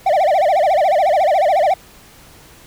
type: tone with vibrato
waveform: triangle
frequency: 678 Hz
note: E5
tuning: 49 cents sharp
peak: -9 dBFS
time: 0.06-1.74 s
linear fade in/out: 5 ms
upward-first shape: sine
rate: 14 Hz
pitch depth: 260 cents each way
effects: pink hiss -44 dBFS RMS until 2.66 s